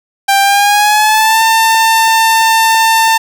sawtooth tone with pitch glide, 790 to 897 Hz, G5 to A5, +13 to +33 cents, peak -3 dBFS, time 0.28-3.18 s, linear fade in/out 10 ms, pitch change +220 cents, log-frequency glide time 0.41-1.42 s, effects none

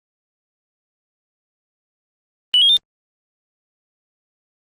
sine tone with pitch steps, 2961 / 3267 / 3604 Hz, F#7 / G#7 / A7, +1 / -29 / +41 cents, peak -9 dBFS, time 2.54-2.768 s, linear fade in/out 0 ms, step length 76 ms, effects tanh soft clip ceiling -5 dBFS + Opus 24 kbps

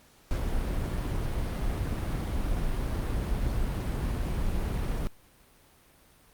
brown noise, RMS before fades -29 dBFS, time 0.31-5.07 s, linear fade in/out 0 ms, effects pink hiss -59 dBFS RMS until 6.33 s + Opus 48 kbps

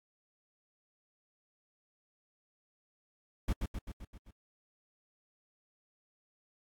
brown noise with echo, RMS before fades -30 dBFS, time 3.48-3.53 s, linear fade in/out 5 ms, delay 130 ms, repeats 6, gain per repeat -4 dB, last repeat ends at 4.31 s, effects AAC 64 kbps

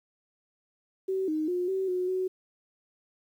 sine tone with pitch steps, 381 / 310.5 / 358 / 381.6 / 364.1 / 372.5 Hz, G4 / D#4 / F4 / G4 / F#4 / F#4, -49 / -3 / +43 / -47 / -28 / +12 cents, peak -26 dBFS, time 1.08-2.28 s, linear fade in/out 10 ms, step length 200 ms, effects 10-bit

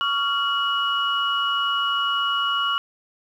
sine tone cluster, 1125 / 1383 / 2915 Hz, C#6 / F6 / F#7, +25 / -17 / -26 cents, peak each -24 dBFS, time 0.01-2.78 s, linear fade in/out 0 ms, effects tanh soft clip ceiling -10 dBFS + 9-bit

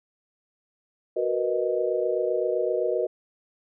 sine chord, B major seventh, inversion second, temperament equal, 370 / 466.2 / 493.9 / 622.3 Hz, F#4 / A#4 / B4 / D#5, 0 / 0 / 0 / 0 cents, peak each -28 dBFS, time 1.16-3.07 s, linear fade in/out 10 ms, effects none

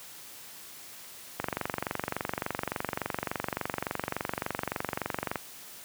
click train, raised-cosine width 0.5 ms, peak -14 dBFS, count 94, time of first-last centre 1.4-5.357 s, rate 23.5 Hz, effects white hiss -47 dBFS RMS until 5.84 s + high-pass 80 Hz 12 dB/octave

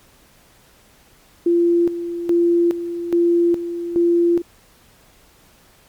sine tone with tremolo, 343.4 Hz, F4, 29 cents flat, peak -12 dBFS, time 1.46-4.42 s, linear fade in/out 5 ms, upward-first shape square, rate 1.2 Hz, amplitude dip 70%, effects pink hiss -52 dBFS RMS until 5.88 s + MP3 96 kbps

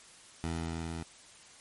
15% pulse tone with level ramp, 82.41 Hz, E2, in tune, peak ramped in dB -26 to -31 dBFS, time 0.44-1.03 s, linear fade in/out 0 ms, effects white hiss -55 dBFS RMS until 1.6 s + MP3 48 kbps

